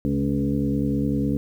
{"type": "harmonic tone with a mistuned harmonic", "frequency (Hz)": 70, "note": "C#2", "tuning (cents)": 18, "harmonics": [1, 2, 3, 4, 6, 7], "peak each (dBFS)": [-31, -27, -25, -24, -34, -34], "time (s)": [0.05, 1.37], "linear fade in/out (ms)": 0, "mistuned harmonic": 2, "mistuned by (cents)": -49, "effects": ["9-bit"]}